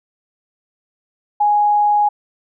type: tone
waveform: sine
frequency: 830.6 Hz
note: G#5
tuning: in tune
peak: -11 dBFS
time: 1.4-2.09 s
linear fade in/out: 10 ms
effects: none